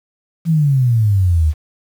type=exponential sweep; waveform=sine; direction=down; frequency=170 to 73.42 Hz; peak=-10 dBFS; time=0.45-1.54 s; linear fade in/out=50 ms; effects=7-bit